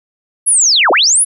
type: linear two-way sweep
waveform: sine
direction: down then up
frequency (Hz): 11000 to 304.3 to 11000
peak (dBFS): -7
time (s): 0.46-1.25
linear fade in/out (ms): 20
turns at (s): 0.91
effects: none